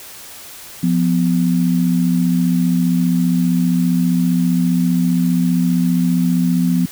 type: tone pair together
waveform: sine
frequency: 176 / 251.1 Hz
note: F3 / B3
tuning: +14 / +29 cents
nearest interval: tritone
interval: 615 cents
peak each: -14 / -17 dBFS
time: 0.83-6.86 s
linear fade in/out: 5 ms
effects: white hiss -36 dBFS RMS until 6.91 s